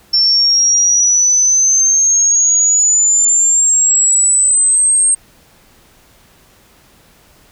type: exponential sweep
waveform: sine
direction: up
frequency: 5380 to 8570 Hz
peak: -8 dBFS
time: 0.13-5.15 s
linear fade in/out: 10 ms
effects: pink hiss -48 dBFS RMS until 7.51 s